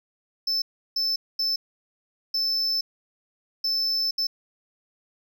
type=tone bursts at uneven times; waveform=triangle; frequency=5274 Hz; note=E8; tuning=in tune; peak=-21 dBFS; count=6; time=0.47-0.62 / 0.96-1.16 / 1.39-1.56 / 2.34-2.81 / 3.64-4.11 / 4.18-4.27 s; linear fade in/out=5 ms; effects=none